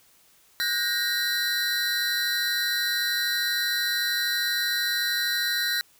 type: tone cluster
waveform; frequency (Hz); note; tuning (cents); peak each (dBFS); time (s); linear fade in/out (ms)
square; 1456 / 1589 / 1871 / 4004; F#6 / G6 / A#6 / B7; -28 / +23 / +6 / +23; -33 / -33 / -30 / -27; 0.6-5.81; 0
effects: white hiss -59 dBFS RMS until 5.99 s

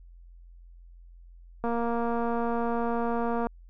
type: click train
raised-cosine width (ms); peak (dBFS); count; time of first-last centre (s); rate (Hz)
1; -17; 429; 1.64-3.469; 234
effects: added 43 Hz sine -47 dBFS peak until 3.69 s

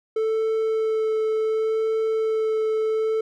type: tone with vibrato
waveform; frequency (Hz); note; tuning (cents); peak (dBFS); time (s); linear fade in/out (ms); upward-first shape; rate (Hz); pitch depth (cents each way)
triangle; 440; A4; 0; -18; 0.16-3.21; 5; sine; 0.69; 10
effects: none

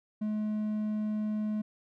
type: tone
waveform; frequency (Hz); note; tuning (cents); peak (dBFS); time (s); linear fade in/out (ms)
triangle; 213.1; G#3; +45; -27; 0.21-1.62; 10
effects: none

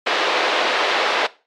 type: band-pass noise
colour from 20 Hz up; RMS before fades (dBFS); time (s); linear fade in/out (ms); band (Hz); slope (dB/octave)
pink; -19; 0.06-1.27; 10; 420 to 4100; 24
effects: noise-tail reverb RT60 0.3 s tail -18 dB re dry + MP3 96 kbps

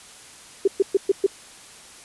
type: tone bursts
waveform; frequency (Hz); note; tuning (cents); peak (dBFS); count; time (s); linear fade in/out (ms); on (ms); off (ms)
sine; 392; G4; 0; -13; 5; 0.65-1.265; 5; 27; 120
effects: white hiss -45 dBFS RMS until 2.04 s + resampled to 24000 Hz

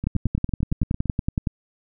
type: two click trains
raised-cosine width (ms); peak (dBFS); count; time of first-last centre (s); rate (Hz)
5; -9 / -15; 16 / 10; 0.07-1.472 / 0.04-1.057; 10.7 / 8.85
effects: none

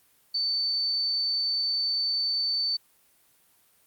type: tone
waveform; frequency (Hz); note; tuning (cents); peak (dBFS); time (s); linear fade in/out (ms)
sine; 4535; C#8; +39; -24; 0.34-2.77; 10
effects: white hiss -63 dBFS RMS until 3.86 s + Opus 32 kbps

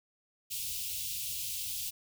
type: band-stop noise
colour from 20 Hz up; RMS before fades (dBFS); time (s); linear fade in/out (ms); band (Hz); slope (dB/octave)
white; -37; 0.5-1.91; 20; 140 to 2600; 48
effects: none

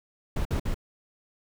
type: noise bursts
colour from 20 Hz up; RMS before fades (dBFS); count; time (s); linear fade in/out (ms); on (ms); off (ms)
brown; -27; 3; 0.36-0.744; 5; 92; 54
effects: none

